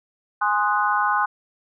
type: chord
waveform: sine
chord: Ab dominant seventh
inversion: none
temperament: equal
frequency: 830.6 / 1046.5 / 1244.5 / 1480 Hz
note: Ab5 / C6 / Eb6 / Gb6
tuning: 0 / 0 / 0 / 0 cents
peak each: -23 / -23 / -24 / -24 dBFS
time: 0.41-1.26 s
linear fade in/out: 10 ms
effects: none